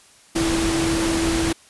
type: tone in noise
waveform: sine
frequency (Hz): 329.6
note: E4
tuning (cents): 0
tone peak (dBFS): -20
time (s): 0.35-1.53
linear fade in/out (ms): 10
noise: pink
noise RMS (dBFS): -24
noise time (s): 0.35-1.53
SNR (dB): +1
effects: white hiss -51 dBFS RMS until 1.69 s + resampled to 24000 Hz